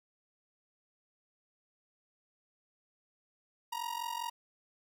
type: ring-modulated tone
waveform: 45% pulse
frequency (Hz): 944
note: A#5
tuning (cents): +22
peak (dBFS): -33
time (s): 3.72-4.3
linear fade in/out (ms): 5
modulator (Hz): 22.5
effects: none